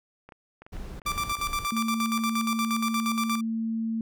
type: clicks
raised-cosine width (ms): 0.5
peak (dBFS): -31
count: 11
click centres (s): 0.29 / 0.322 / 0.62 / 0.665 / 0.768 / 1.018 / 1.369 / 1.669 / 1.778 / 2.005 / 2.19
type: noise bursts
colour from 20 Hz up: brown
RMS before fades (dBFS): -37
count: 3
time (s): 0.72-1.66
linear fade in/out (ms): 10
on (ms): 280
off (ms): 50
type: tone with tremolo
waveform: sawtooth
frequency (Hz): 1174.7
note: D6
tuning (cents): 0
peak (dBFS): -22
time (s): 1.06-3.41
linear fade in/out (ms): 5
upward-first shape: square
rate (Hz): 8.5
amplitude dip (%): 70
type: tone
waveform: sine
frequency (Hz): 225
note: A3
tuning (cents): +39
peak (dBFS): -26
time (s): 1.72-4.01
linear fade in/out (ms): 2
effects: none